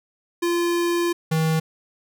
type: tone pair in turn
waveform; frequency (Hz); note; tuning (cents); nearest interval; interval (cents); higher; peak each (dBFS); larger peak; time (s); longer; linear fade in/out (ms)
square; 344.8 / 159.74; F4 / D#3; -22 / +46; octave + minor second; 1332; first; -20 / -19; second; 0.42-1.13 / 1.31-1.6; first; 10
effects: none